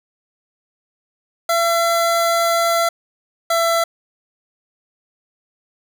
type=tone pair in turn; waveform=25% pulse; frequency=676 / 670.2 Hz; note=E5 / E5; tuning=+43 / +29 cents; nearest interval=unison; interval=14 cents; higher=first; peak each=-11 dBFS; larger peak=neither; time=1.49-2.89 / 3.5-3.84 s; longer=first; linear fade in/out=5 ms; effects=none